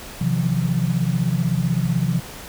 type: tone cluster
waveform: sine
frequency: 130.6 / 162 / 177.9 Hz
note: C3 / E3 / F3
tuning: -3 / -30 / +32 cents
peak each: -22 dBFS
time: 0.21-2.2 s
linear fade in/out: 5 ms
effects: pink hiss -37 dBFS RMS until 2.48 s